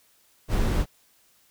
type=noise; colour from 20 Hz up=brown; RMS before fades=-23 dBFS; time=0.48-0.86 s; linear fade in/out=50 ms; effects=white hiss -62 dBFS RMS until 1.5 s